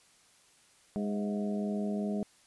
harmonic tone with a mistuned harmonic, 102.8 Hz, G#2, 17 cents flat, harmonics 2 / 3 / 4 / 5 / 6 / 7, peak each -31 / -43 / -39 / -48 / -41 / -48 dBFS, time 0.96-2.23 s, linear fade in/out 0 ms, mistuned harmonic 6, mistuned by +49 cents, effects white hiss -63 dBFS RMS until 2.46 s + resampled to 24000 Hz

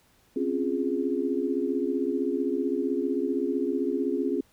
sine chord, Db major seventh, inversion third, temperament equal, 261.6 / 277.2 / 349.2 / 415.3 Hz, C4 / Db4 / F4 / Ab4, 0 / 0 / 0 / 0 cents, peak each -30 dBFS, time 0.36-4.41 s, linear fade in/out 5 ms, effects pink hiss -63 dBFS RMS until 4.52 s

